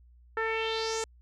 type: tone with low-pass filter sweep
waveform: sawtooth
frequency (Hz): 446.5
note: A4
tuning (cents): +25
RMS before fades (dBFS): -31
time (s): 0.37-1.04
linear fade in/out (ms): 2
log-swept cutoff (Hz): 1600 to 7700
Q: 4.1
effects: added 60 Hz sine -54 dBFS peak until 1.21 s